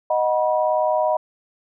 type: chord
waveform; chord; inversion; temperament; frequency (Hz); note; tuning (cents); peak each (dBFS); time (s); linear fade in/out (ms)
sine; B major; first; equal with one note detuned; 622.3 / 740 / 970.8; D#5 / F#5 / B5; 0 / 0 / -30; -19 / -23 / -23; 0.1-1.17; 5
effects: none